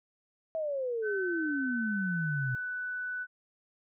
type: exponential sweep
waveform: sine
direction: down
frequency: 655 to 123.47 Hz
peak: -30 dBFS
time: 0.55-2.55 s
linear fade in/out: 0 ms
type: tone with pitch glide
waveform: sine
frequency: 1524 to 1491.8 Hz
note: G6 to F#6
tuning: -49 to +14 cents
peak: -33 dBFS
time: 1.02-3.27 s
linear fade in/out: 50 ms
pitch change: -37 cents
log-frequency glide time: 1.41-2.68 s
effects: none